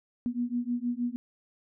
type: beating tone pair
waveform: sine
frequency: 238.9 / 245.3 Hz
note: A#3 / B3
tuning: +43 / -12 cents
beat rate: 6.4 Hz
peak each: -31 dBFS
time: 0.26-1.16 s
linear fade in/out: 0 ms
effects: none